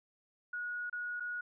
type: tone with dropouts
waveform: sine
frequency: 1453 Hz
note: F#6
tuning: 32 cents flat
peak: -36 dBFS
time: 0.53-1.41 s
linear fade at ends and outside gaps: 5 ms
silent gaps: 0.898-0.927 / 1.199-1.204 s
effects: none